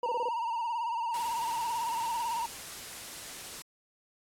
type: tone with vibrato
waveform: triangle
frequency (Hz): 931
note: A#5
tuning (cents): -2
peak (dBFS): -28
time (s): 0.03-2.46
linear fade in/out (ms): 5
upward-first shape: sine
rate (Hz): 18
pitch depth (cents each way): 71
type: tone bursts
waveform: sine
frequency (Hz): 493.9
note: B4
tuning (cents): 0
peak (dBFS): -31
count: 5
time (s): 0.03-0.287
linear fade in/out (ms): 2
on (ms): 33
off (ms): 23
type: noise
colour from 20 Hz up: white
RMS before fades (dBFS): -42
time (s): 1.14-3.62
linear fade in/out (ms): 2
effects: low-pass 11000 Hz 12 dB/octave + AAC 64 kbps